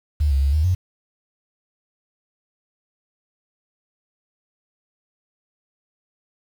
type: tone with pitch steps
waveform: sine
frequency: 74 / 68.3 / 69.6 / 77 / 91 Hz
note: D2 / C#2 / C#2 / D#2 / F#2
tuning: +14 / -25 / +8 / -17 / -28 cents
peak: -15 dBFS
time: 0.2-0.75 s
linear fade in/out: 10 ms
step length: 110 ms
effects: 7-bit